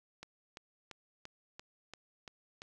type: click train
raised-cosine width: 0.2 ms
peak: -29 dBFS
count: 8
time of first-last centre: 0.23-2.619 s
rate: 2.93 Hz
effects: 11-bit

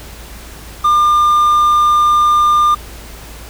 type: tone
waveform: triangle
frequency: 1200 Hz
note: D6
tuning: 37 cents sharp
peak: -6 dBFS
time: 0.84-2.75 s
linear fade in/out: 10 ms
effects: added 56 Hz sine -33 dBFS peak until 3.49 s + pink hiss -35 dBFS RMS until 3.49 s

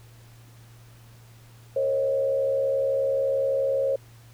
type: tone with frequency modulation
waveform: sine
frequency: 541 Hz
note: C#5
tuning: 42 cents flat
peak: -21 dBFS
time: 1.76-3.96 s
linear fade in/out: 5 ms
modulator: 71.7 Hz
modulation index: 0.63
effects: added 116 Hz sine -48 dBFS peak until 4.33 s + pink hiss -56 dBFS RMS until 4.33 s

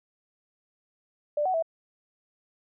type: tone with pitch steps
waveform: sine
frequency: 592 / 746 / 654 Hz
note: D5 / F#5 / E5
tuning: +14 / +14 / -14 cents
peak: -23 dBFS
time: 1.37-1.625 s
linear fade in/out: 5 ms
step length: 85 ms
effects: none

